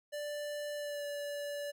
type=tone with pitch glide; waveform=square; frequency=588 to 578.2 Hz; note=D5 to D5; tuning=+2 to -27 cents; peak=-38 dBFS; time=0.12-1.72 s; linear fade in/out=20 ms; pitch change=-29 cents; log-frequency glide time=0.75-1.06 s; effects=none